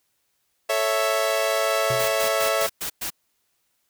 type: chord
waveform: sawtooth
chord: A major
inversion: none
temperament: equal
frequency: 440 / 554.4 / 659.3 Hz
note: A4 / C#5 / E5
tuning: 0 / 0 / 0 cents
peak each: -25 / -21 / -19 dBFS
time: 0.69-2.67 s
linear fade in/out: 10 ms
type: tone with exponential decay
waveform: square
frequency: 125.6 Hz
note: B2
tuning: 30 cents sharp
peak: -26 dBFS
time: 1.9-2.19 s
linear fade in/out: 5 ms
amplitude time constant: 61 ms
type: noise bursts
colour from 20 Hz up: white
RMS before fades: -29 dBFS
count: 6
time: 1.99-3.104 s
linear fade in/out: 10 ms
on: 94 ms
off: 110 ms
effects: white hiss -71 dBFS RMS until 3.89 s